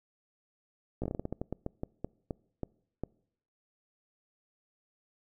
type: slowing click train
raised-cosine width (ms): 2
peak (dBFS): -21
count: 17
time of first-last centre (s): 1.02-3.036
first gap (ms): 16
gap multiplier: 1.24
effects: noise-tail reverb RT60 0.7 s tail -25 dB re dry